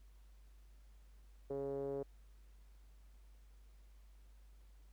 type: tone with low-pass filter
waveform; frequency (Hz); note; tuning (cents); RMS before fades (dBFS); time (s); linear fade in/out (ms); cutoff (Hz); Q
5% pulse; 138.59; C#3; 0; -41; 1.5-2.03; 5; 460; 6.2
effects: added 50 Hz sine -58 dBFS peak until 4.92 s + pink hiss -75 dBFS RMS until 4.92 s